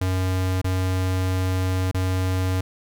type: tone with dropouts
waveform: square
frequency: 92.9 Hz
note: F#2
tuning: 7 cents sharp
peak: -21 dBFS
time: 0.01-2.61 s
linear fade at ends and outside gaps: 5 ms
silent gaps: 0.616-0.643 / 1.914-1.944 s
effects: none